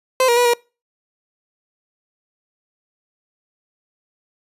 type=tone with pitch steps; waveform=30% pulse; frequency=517 / 475.2 / 487.6 / 476.8 Hz; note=C5 / A#4 / B4 / A#4; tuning=-21 / +33 / -22 / +39 cents; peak=-10 dBFS; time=0.2-0.536 s; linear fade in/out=2 ms; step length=84 ms; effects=noise-tail reverb RT60 0.3 s tail -25 dB re dry + resampled to 32000 Hz